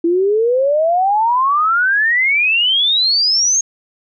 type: exponential sweep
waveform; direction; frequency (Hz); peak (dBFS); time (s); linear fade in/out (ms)
sine; up; 329.6 to 6600; -11; 0.04-3.61; 5
effects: none